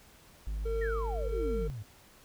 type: tone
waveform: triangle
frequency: 51.91 Hz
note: G#1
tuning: in tune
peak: -30 dBFS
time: 0.47-1.7 s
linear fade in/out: 0 ms
type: tone with tremolo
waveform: triangle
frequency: 454.9 Hz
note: A#4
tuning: 42 cents flat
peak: -29 dBFS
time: 0.65-1.68 s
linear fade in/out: 10 ms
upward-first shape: sine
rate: 1.5 Hz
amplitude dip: 55%
type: exponential sweep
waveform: sine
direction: down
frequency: 1934 to 96.7 Hz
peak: -37 dBFS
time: 0.81-1.83 s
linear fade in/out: 10 ms
effects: pink hiss -58 dBFS RMS until 2.24 s